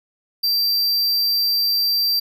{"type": "tone", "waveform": "square", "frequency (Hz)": 4699, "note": "D8", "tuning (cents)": 0, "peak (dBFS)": -17, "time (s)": [0.43, 2.2], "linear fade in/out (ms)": 10, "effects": []}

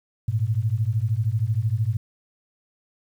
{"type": "beating tone pair", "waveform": "sine", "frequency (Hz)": [103.83, 116.83], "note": ["G#2", "A#2"], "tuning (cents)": [0, 4], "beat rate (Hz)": 13, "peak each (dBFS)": -23, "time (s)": [0.28, 1.97], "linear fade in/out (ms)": 5, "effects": ["9-bit"]}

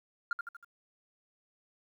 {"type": "tone with echo", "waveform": "sine", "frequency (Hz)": 1400, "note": "F6", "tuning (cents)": 4, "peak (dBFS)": -26, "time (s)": [0.31, 0.33], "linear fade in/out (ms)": 2, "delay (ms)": 79, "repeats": 4, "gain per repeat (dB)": -6, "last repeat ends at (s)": 0.646, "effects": ["tanh soft clip ceiling -27 dBFS", "11-bit"]}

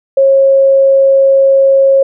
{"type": "tone", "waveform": "sine", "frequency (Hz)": 543, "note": "C#5", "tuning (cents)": -36, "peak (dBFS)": -4, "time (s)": [0.17, 2.03], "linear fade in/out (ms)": 5, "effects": []}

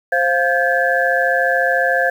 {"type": "tone cluster", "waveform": "sine", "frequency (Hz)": [526, 698, 1580, 1714], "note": ["C5", "F5", "G6", "A6"], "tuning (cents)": [9, -1, 13, -46], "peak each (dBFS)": -19, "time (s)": [0.12, 2.1], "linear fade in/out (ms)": 5, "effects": ["7-bit"]}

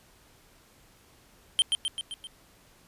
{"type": "tone with echo", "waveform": "square", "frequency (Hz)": 3136, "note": "G7", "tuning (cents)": 0, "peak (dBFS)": -19, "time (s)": [1.59, 1.62], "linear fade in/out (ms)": 0, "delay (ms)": 130, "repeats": 5, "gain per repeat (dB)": -4, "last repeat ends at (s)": 2.27, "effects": ["pink hiss -59 dBFS RMS until 2.87 s", "resampled to 32000 Hz"]}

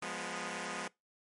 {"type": "chord", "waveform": "5% pulse", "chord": "F diminished", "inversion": "none", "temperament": "equal with one note detuned", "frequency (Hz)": [176.75, 207.7, 246.9], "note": ["F3", "Ab3", "Cb4"], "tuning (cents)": [21, 0, 0], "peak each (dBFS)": -31, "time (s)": [0.02, 0.88], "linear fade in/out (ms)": 5, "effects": ["noise-tail reverb RT60 0.2 s tail -23 dB re dry", "MP3 48 kbps"]}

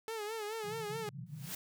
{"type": "tone with vibrato", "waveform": "sawtooth", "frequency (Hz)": 432.7, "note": "A4", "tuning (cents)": -29, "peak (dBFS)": -34, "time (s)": [0.08, 1.09], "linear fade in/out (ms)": 0, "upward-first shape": "sine", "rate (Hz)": 4.7, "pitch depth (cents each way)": 85}
{"type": "band-pass noise", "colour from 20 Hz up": "white", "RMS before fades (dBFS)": -47, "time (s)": [0.63, 1.53], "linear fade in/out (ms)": 10, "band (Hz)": [120, 180], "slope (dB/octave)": 96}
{"type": "noise with exponential growth", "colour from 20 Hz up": "white", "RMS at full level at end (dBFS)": -38, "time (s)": [1.26, 1.55], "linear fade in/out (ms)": 5, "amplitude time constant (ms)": 62}
{"effects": []}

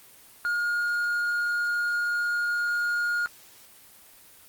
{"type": "tone", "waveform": "triangle", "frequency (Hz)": 1426, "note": "F6", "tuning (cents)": 36, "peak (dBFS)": -22, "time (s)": [0.45, 3.26], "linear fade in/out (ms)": 0, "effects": ["white hiss -52 dBFS RMS until 4.48 s", "Opus 24 kbps"]}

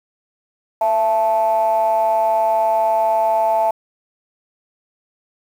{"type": "ring-modulated tone", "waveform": "triangle", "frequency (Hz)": 104, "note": "G#2", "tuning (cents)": 3, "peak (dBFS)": -8, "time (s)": [0.81, 3.71], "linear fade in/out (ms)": 5, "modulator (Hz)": 772, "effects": ["tanh soft clip ceiling -6 dBFS", "7-bit"]}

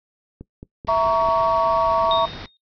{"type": "click train", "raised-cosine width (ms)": 3, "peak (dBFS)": -23, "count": 5, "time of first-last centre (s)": [0.41, 1.287], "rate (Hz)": 4.56}
{"type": "low-pass noise", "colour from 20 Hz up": "pink", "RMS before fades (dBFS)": -36, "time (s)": [0.87, 2.46], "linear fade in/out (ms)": 2, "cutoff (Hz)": 5400, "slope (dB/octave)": 96}
{"type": "chord", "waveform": "sine", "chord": "A# diminished", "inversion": "second", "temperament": "equal with one note detuned", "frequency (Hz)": [659.3, 932.3, 1124.2], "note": ["E5", "A#5", "C#6"], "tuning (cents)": [0, 0, 24], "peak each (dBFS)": [-19, -21, -20], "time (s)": [0.88, 2.26], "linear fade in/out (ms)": 10}
{"type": "tone with exponential decay", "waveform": "sine", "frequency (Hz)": 3701, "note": "A#7", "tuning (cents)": -13, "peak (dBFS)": -19, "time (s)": [2.11, 2.57], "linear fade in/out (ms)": 1, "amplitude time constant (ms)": 99}
{"effects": ["noise-tail reverb RT60 0.1 s tail -19 dB re dry"]}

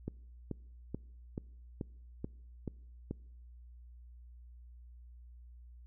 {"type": "click train", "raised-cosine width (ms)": 3, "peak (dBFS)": -24, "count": 8, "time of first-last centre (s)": [0.08, 3.11], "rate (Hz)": 2.31, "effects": ["noise-tail reverb RT60 0.9 s tail -25 dB re dry", "added 60 Hz sine -51 dBFS peak until 5.86 s"]}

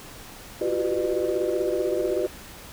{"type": "tone cluster", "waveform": "sine", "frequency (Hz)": [344.4, 369.4, 385.3, 498.2, 603], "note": ["F4", "F#4", "G4", "B4", "D5"], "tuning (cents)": [-24, -3, -30, 15, 46], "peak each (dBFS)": -28, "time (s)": [0.61, 2.27], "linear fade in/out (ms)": 5, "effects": ["tanh soft clip ceiling -14 dBFS", "pink hiss -43 dBFS RMS until 2.72 s"]}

